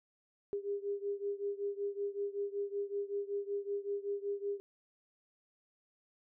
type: beating tone pair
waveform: sine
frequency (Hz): 401.6 / 406.9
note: G4 / G#4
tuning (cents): +42 / -35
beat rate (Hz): 5.3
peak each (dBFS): -37 / -39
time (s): 0.53-4.6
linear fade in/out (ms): 0
effects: none